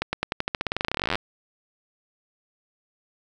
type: accelerating click train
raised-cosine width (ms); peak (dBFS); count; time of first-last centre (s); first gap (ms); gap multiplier
0.3; -8; 29; 0.02-1.155; 110; 0.91
effects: none